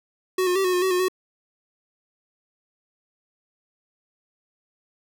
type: tone with pitch steps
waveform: square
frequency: 372.1 / 359.2 / 386.8 / 365.6 / 358.6 / 377.8 / 360.5 / 371.5 Hz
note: F#4 / F4 / G4 / F#4 / F4 / F#4 / F#4 / F#4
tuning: +10 / +49 / -23 / -21 / +46 / +36 / -45 / +7 cents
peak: -20 dBFS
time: 0.38-1.084 s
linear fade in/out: 5 ms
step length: 88 ms
effects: none